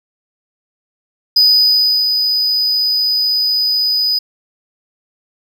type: tone with ADSR envelope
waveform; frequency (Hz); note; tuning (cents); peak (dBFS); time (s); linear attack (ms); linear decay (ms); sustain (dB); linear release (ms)
triangle; 4978; D#8; 0; -5; 1.36-4.19; 7; 690; -6; 8
effects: none